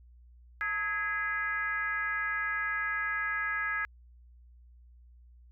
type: tone with frequency modulation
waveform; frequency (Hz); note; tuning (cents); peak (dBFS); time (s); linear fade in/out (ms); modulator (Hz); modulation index
sine; 1658; G#6; -3; -29; 0.61-3.85; 0; 384; 0.99
effects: added 60 Hz sine -53 dBFS peak until 5.51 s